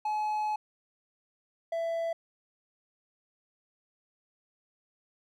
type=tone pair in turn; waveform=triangle; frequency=851 / 665.1 Hz; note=G#5 / E5; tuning=+42 / +15 cents; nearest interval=major third; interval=427 cents; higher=first; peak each=-26 / -27 dBFS; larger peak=first; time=0.05-0.56 / 1.72-2.13 s; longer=first; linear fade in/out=5 ms; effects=none